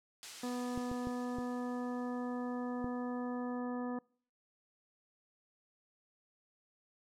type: noise with exponential decay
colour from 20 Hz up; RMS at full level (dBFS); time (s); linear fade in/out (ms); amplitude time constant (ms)
blue; -39; 0.23-3.59; 0; 730
type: harmonic tone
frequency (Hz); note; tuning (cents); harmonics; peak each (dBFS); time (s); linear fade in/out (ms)
246.6; B3; -2; 1 / 2 / 3 / 4 / 5 / 7; -37 / -43 / -47 / -49 / -51 / -54; 0.43-3.99; 5
type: clicks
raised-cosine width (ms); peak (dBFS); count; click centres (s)
3; -29; 5; 0.776 / 0.915 / 1.071 / 1.386 / 2.844
effects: noise-tail reverb RT60 0.5 s tail -26 dB re dry + low-pass 6000 Hz 12 dB/octave